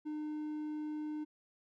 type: tone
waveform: triangle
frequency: 303.6 Hz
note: D#4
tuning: 42 cents flat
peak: -35 dBFS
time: 0.05-1.25 s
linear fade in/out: 20 ms
effects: none